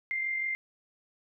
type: tone with amplitude modulation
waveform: sine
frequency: 2098 Hz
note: C7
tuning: 4 cents sharp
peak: -27 dBFS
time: 0.11-0.55 s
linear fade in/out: 0 ms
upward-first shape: sine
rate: 45.7 Hz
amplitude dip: 40%
effects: none